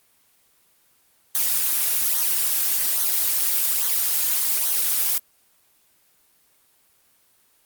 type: noise with flanger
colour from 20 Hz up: blue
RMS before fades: -21 dBFS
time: 1.35-5.18 s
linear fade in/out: 0 ms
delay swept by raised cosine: 0.4 to 4.7 ms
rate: 1.2 Hz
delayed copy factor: -0.7
effects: white hiss -61 dBFS RMS until 7.65 s + Opus 24 kbps